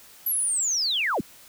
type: linear sweep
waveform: sine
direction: down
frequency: 11980 to 116.54 Hz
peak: -22 dBFS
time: 0.26-1.21 s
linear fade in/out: 5 ms
effects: white hiss -50 dBFS RMS until 1.48 s